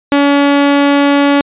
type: tone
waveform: sawtooth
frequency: 283.8 Hz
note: C#4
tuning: 41 cents sharp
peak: -3 dBFS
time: 0.12-1.41 s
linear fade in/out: 0 ms
effects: resampled to 8000 Hz